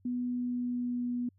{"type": "tone with pitch glide", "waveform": "sine", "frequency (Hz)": [246.4, 244], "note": ["B3", "B3"], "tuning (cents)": [-4, -21], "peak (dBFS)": -30, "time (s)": [0.05, 1.29], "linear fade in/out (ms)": 5, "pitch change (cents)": -17, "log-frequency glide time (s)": [0.28, 1.06], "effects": ["added 95 Hz sine -63 dBFS peak until 1.38 s"]}